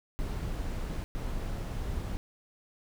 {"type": "noise bursts at uneven times", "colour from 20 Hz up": "brown", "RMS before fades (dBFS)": -34, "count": 2, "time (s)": [[0.19, 1.04], [1.15, 2.17]], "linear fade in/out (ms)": 0, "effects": []}